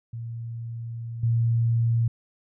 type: tone with level steps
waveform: sine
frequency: 116 Hz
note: A#2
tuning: 8 cents flat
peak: -31 / -19 dBFS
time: 0.13-2.08 s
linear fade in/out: 5 ms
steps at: 1.23 s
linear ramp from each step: 5 ms
effects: none